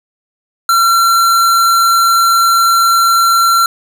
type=tone; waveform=square; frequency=1362 Hz; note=F6; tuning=44 cents flat; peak=-8 dBFS; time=0.69-3.66 s; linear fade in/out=2 ms; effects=none